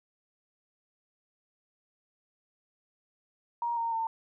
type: tone with pitch steps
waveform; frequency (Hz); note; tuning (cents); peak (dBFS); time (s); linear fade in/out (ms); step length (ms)
sine; 943 / 923.1 / 903.5; A#5 / A#5 / A5; +20 / -17 / +46; -28; 3.62-4.07; 2; 150
effects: none